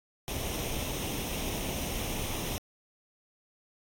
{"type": "noise with comb filter", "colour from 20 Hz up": "pink", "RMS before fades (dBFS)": -34, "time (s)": [0.28, 2.58], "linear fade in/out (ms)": 0, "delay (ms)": 0.33, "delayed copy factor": 0.6, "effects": ["AAC 64 kbps"]}